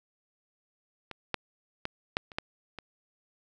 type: clicks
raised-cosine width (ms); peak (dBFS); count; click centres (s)
0.3; -23 / -12 / -16 / -10 / -30 / -14 / -24; 7; 1.113 / 1.343 / 1.854 / 2.169 / 2.318 / 2.385 / 2.787
effects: none